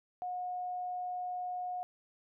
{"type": "tone", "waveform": "sine", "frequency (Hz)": 724, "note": "F#5", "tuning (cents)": -38, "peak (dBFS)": -35, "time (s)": [0.22, 1.83], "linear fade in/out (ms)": 0, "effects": []}